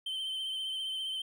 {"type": "tone with vibrato", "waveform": "triangle", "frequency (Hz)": 3099, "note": "G7", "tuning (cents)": -21, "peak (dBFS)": -32, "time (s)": [0.06, 1.22], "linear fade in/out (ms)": 5, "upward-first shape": "triangle", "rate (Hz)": 15, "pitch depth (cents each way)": 36, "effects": []}